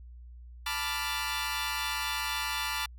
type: chord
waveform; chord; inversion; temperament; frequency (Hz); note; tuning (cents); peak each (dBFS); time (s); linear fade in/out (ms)
15% pulse; B half-diminished seventh; third; equal; 880 / 987.8 / 1174.7 / 1396.9; A5 / B5 / D6 / F6; 0 / 0 / 0 / 0; -30; 0.66-2.86; 5
effects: added 60 Hz sine -45 dBFS peak until 2.98 s